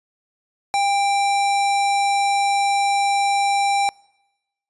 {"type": "tone with sample-and-hold", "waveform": "sine", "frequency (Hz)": 801, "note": "G5", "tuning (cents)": 37, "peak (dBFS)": -16, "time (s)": [0.74, 3.89], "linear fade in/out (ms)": 0, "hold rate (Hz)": 3150, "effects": ["noise-tail reverb RT60 1.0 s tail -26 dB re dry", "resampled to 24000 Hz"]}